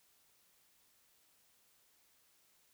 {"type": "silence", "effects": ["white hiss -71 dBFS RMS until 2.73 s"]}